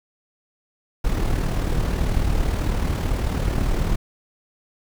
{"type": "noise with amplitude modulation", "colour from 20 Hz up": "brown", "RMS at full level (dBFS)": -19, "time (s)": [1.04, 3.96], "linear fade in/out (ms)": 10, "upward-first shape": "sine", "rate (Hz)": 38.2, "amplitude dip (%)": 50, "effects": []}